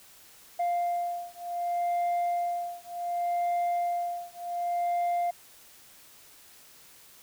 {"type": "beating tone pair", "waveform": "sine", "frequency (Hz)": [698.5, 699.17], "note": ["F5", "F5"], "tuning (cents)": [0, 2], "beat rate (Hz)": 0.67, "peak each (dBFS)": [-28, -28], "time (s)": [0.59, 5.31], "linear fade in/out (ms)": 10, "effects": ["tanh soft clip ceiling -24 dBFS", "white hiss -54 dBFS RMS until 7.22 s"]}